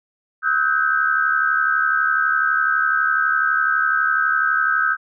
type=tone cluster; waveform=sine; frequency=1285 / 1504 / 1576 Hz; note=E6 / F#6 / G6; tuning=-45 / +28 / +9 cents; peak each=-20 dBFS; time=0.42-4.97 s; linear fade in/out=50 ms; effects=none